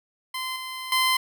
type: tone with level steps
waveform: 15% pulse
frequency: 1034 Hz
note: C6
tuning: 21 cents flat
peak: -22 / -26 / -13 dBFS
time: 0.34-1.17 s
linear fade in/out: 5 ms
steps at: 0.56 / 0.92 s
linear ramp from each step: 2 ms
effects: none